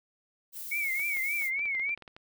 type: noise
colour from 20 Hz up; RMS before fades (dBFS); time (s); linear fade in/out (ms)
violet; -40; 0.52-1.51; 50
type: tone with vibrato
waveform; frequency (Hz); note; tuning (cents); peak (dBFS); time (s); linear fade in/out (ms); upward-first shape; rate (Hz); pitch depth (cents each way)
sine; 2212; C#7; -4; -28; 0.71-1.95; 10; triangle; 3.5; 130
type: clicks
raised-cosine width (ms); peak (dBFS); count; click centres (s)
0.3; -31; 12; 0.996 / 1.168 / 1.422 / 1.593 / 1.656 / 1.75 / 1.797 / 1.893 / 1.976 / 2.023 / 2.078 / 2.165
effects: none